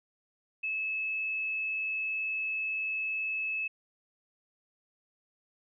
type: tone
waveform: sine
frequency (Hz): 2599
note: E7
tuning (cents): -25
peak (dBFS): -30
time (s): 0.63-3.68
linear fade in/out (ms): 10
effects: none